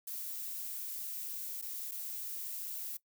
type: noise with dropouts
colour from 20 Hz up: violet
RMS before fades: -41 dBFS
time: 0.07-2.97 s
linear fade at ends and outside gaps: 5 ms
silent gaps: 1.615-1.623 / 1.912-1.917 s
effects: noise-tail reverb RT60 0.1 s tail -19 dB re dry